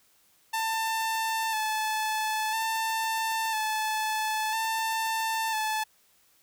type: tone with vibrato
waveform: sawtooth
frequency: 880 Hz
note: A5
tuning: in tune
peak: -23 dBFS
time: 0.53-5.84 s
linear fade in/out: 10 ms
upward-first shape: square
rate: 0.5 Hz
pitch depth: 25 cents each way
effects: white hiss -64 dBFS RMS until 6.42 s